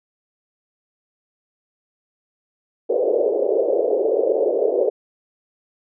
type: band-pass noise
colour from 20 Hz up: pink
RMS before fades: -19 dBFS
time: 2.89-4.9 s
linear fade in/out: 10 ms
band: 390 to 580 Hz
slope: 48 dB/octave
effects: none